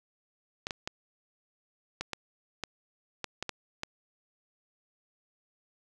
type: clicks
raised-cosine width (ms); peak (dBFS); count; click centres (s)
0.2; -16; 10; 0.669 / 0.708 / 0.875 / 2.01 / 2.133 / 2.637 / 3.243 / 3.426 / 3.493 / 3.834
effects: none